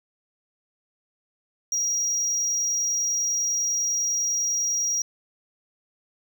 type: tone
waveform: triangle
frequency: 5710 Hz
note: F8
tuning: 37 cents sharp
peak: -21 dBFS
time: 1.72-5.02 s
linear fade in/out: 2 ms
effects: none